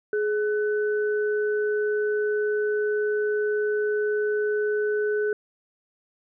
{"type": "tone pair together", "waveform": "sine", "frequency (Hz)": [420.9, 1500], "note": ["G#4", "F#6"], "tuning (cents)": [23, 23], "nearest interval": "octave + minor seventh", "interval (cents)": 2200, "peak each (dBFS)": [-22, -31], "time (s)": [0.13, 5.33], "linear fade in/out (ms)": 2, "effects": []}